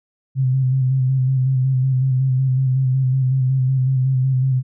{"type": "tone with vibrato", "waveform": "sine", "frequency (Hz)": 130.81, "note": "C3", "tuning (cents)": 0, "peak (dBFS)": -14, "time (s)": [0.35, 4.63], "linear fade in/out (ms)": 50, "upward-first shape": "square", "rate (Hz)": 5.4, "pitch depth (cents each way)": 31, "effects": []}